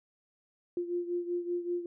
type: beating tone pair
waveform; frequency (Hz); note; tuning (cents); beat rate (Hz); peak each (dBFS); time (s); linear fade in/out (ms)
sine; 349.2 / 354.4; F4 / F4; 0 / +25; 5.2; -32 / -37; 0.77-1.86; 2
effects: none